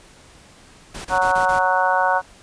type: noise bursts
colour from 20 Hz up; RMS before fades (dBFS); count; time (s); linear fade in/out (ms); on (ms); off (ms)
pink; -33; 5; 0.94-1.594; 10; 110; 26
type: harmonic tone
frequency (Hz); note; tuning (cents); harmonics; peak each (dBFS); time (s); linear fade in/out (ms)
185; F#3; 0; 3 / 4 / 5 / 6 / 7 / 8; -24 / -21 / -20 / -24 / -30 / -22; 1.09-2.22; 50
effects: pink hiss -48 dBFS RMS until 2.42 s + resampled to 22050 Hz